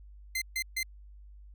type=tone bursts; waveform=sawtooth; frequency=2076 Hz; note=C7; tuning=14 cents flat; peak=-26 dBFS; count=3; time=0.35-0.831 s; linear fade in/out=5 ms; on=67 ms; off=140 ms; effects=added 50 Hz sine -48 dBFS peak until 1.54 s